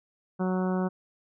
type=harmonic tone; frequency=185 Hz; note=F#3; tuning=in tune; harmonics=1 / 2 / 3 / 4 / 5 / 6 / 7 / 8; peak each=-26 / -32 / -36 / -38 / -40 / -42 / -43 / -44 dBFS; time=0.39-0.89 s; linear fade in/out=20 ms; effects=none